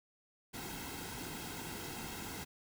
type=noise with comb filter; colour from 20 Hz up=pink; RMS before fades=-44 dBFS; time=0.53-2.45 s; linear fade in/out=20 ms; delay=1.7 ms; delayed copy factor=-0.65; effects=none